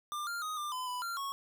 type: tone with pitch steps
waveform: square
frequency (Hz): 1194 / 1395 / 1249 / 1193 / 1013 / 993 / 1380 / 1103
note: D6 / F6 / D#6 / D6 / B5 / B5 / F6 / C#6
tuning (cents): +28 / -2 / +6 / +27 / +44 / +9 / -21 / -9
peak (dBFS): -36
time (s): 0.12-1.32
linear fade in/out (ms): 0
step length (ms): 150
effects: none